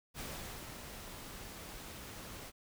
pink noise with ADSR envelope, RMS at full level -43 dBFS, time 0.14-2.52 s, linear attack 51 ms, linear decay 470 ms, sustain -5 dB, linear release 40 ms, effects none

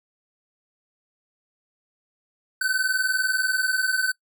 square tone pair together, 1512.8 / 1533 Hz, F#6 / G6, +38 / -39 cents, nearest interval unison, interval 23 cents, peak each -25 dBFS, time 2.61-4.12 s, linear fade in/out 5 ms, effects noise-tail reverb RT60 0.1 s tail -22 dB re dry

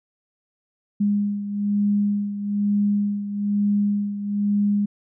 sine beating tone pair, 204.2 / 205.3 Hz, G#3 / G#3, -29 / -20 cents, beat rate 1.1 Hz, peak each -20 / -26 dBFS, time 1-4.86 s, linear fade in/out 10 ms, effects none

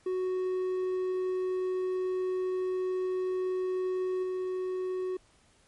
triangle tone with level steps, 370 Hz, F#4, in tune, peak -26 / -28 dBFS, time 0.06-5.17 s, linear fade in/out 5 ms, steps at 4.23 s, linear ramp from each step 5 ms, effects pink hiss -64 dBFS RMS until 5.67 s + MP3 48 kbps

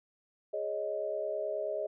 sine chord, Ab suspended fourth, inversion none, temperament just, 415.3 / 553.7 / 623 Hz, Ab4 / Db5 / Eb5, 0 / -2 / +2 cents, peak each -38 / -38 / -34 dBFS, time 0.53-1.87 s, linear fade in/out 10 ms, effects none

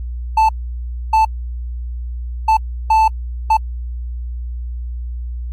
triangle tone bursts at uneven times, 880 Hz, A5, in tune, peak -7 dBFS, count 5, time 0.37-0.49 / 1.13-1.25 / 2.48-2.57 / 2.9-3.08 / 3.5-3.57 s, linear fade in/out 5 ms, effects added 60 Hz sine -22 dBFS peak until 5.52 s + AAC 64 kbps

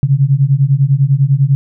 sine beating tone pair, 132.8 / 142.8 Hz, C3 / D3, +26 / -48 cents, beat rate 10 Hz, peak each -11 dBFS, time 0.03-1.55 s, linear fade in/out 0 ms, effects none

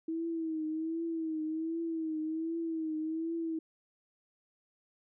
sine tone with vibrato, 321.9 Hz, E4, 41 cents flat, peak -32 dBFS, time 0.08-3.59 s, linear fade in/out 5 ms, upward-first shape triangle, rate 1.3 Hz, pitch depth 68 cents each way, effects none

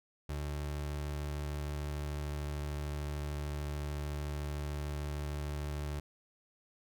30% pulse tone, 73.42 Hz, D2, in tune, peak -33 dBFS, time 0.29-6 s, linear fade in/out 5 ms, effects none

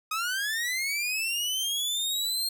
sawtooth linear sweep, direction up, 1244.5 to 4237 Hz, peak -24 dBFS, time 0.11-2.49 s, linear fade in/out 5 ms, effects none

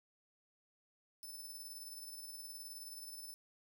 10% pulse tone with tremolo, 5280 Hz, E8, 2 cents sharp, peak -40 dBFS, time 1.23-3.34 s, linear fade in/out 0 ms, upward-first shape sine, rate 19 Hz, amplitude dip 40%, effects none

